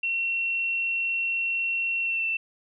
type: tone with pitch glide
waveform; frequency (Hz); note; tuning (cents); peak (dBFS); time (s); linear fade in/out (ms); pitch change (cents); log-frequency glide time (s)
sine; 2722 to 2678; F7 to E7; -45 to +27; -24; 0.03-2.37; 5; -28; 2.02-2.26
effects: none